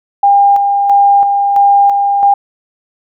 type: tone with tremolo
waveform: sine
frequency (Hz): 803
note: G5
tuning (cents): +41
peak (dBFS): -4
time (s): 0.23-2.34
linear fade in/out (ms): 5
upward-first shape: square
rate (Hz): 1.5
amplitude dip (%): 40
effects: none